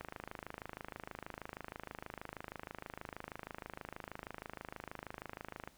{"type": "click train", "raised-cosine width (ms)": 0.5, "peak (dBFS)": -28, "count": 150, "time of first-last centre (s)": [0.01, 5.675], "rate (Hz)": 26.3, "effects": ["pink hiss -65 dBFS RMS until 5.77 s"]}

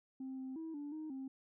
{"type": "tone with pitch steps", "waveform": "sine", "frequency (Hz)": [263.5, 261.9, 323.1, 290, 311.2, 266.4], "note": ["C4", "C4", "E4", "D4", "D#4", "C4"], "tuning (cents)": [12, 2, -35, -22, 0, 31], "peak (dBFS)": -40, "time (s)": [0.2, 1.28], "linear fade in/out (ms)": 5, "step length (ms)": 180, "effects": ["tanh soft clip ceiling -39 dBFS"]}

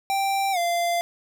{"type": "tone with pitch glide", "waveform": "square", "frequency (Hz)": [784, 690.4], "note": ["G5", "F5"], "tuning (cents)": [0, -20], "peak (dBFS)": -22, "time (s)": [0.1, 1.01], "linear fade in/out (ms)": 0, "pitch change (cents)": -220, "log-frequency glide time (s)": [0.52, 0.58], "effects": []}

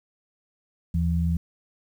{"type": "tone pair together", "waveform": "sine", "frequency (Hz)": [79.57, 168.6], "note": ["D#2", "E3"], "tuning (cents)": [39, 39], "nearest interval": "octave + minor second", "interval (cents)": 1300, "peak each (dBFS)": [-23, -24], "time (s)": [0.94, 1.37], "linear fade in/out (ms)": 5, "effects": ["9-bit"]}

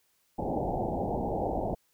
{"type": "low-pass noise", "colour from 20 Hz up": "white", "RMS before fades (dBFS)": -31, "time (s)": [0.38, 1.75], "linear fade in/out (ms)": 10, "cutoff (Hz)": 860, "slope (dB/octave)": 96, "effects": ["white hiss -71 dBFS RMS until 1.93 s"]}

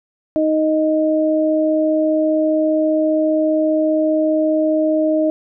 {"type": "tone pair together", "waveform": "sine", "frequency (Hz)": [312.7, 622.3], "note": ["D#4", "D#5"], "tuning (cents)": [9, 0], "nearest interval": "octave", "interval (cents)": 1191, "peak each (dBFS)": -16, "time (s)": [0.36, 5.3], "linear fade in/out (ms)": 0, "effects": []}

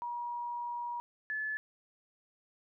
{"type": "tone pair in turn", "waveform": "sine", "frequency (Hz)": [957, 1727], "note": ["A#5", "A6"], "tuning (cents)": [45, -33], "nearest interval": "minor seventh", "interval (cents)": 1022, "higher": "second", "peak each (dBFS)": [-35, -33], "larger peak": "second", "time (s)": [[0.02, 1], [1.3, 1.57]], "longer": "first", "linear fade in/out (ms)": 0, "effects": []}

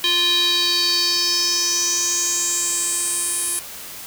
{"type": "tone with band-pass filter sweep", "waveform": "square", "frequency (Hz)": 349.2, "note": "F4", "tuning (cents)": 0, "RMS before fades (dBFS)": -20, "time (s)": [0.04, 3.59], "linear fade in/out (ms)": 0, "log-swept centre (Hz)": [3500, 10000], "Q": 5.7, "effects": ["white hiss -35 dBFS RMS until 4.06 s"]}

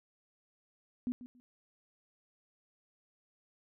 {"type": "tone with echo", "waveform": "sine", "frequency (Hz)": 246.9, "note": "B3", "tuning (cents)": 0, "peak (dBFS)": -31, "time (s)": [1.07, 1.12], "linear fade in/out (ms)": 0, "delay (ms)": 140, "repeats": 2, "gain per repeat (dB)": -14, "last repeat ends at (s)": 1.4, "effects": []}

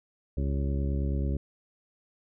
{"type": "harmonic tone", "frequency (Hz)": 69.3, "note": "C#2", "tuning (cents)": 0, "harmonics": [1, 2, 3, 4, 5, 6, 8], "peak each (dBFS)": [-27, -33, -37, -39, -41, -43, -45], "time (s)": [0.37, 1.37], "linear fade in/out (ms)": 5, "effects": []}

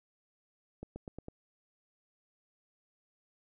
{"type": "accelerating click train", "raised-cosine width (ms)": 2, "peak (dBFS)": -29, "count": 5, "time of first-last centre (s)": [0.83, 1.284], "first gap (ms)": 130, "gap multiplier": 0.91, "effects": []}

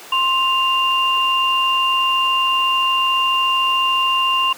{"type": "tone pair together", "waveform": "sine", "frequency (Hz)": [1052.3, 2794], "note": ["C6", "F7"], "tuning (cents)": [10, 0], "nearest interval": "octave + perfect fourth", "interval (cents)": 1690, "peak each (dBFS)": -17, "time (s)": [0.12, 4.53], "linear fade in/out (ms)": 5, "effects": ["pink hiss -37 dBFS RMS until 4.57 s", "high-pass 400 Hz 12 dB/octave"]}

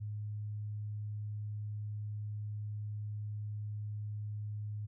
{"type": "tone", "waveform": "sine", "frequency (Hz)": 105, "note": "G#2", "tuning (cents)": 19, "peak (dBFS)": -37, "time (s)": [0, 4.87], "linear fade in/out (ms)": 20, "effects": []}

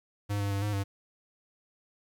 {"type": "tone with pitch steps", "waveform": "square", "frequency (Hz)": [102.1, 100.5, 99.2, 104.2, 98.9], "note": ["G#2", "G2", "G2", "G#2", "G2"], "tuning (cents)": [-29, 44, 21, 6, 16], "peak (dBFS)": -29, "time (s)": [0.29, 0.84], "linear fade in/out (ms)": 20, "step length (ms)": 110, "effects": ["11-bit"]}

